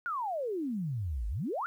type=exponential two-way sweep; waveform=sine; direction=down then up; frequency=1475 to 49 to 1475 Hz; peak=-31 dBFS; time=0.06-1.66 s; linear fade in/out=0 ms; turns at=1.28 s; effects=11-bit